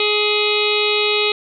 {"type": "harmonic tone", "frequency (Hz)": 419.2, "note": "G#4", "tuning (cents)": 16, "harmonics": [1, 2, 3, 5, 6, 7, 8, 9, 10], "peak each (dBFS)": [-19, -30, -27, -27, -21, -27, -25, -23, -27], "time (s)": [0, 1.32], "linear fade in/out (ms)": 2, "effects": []}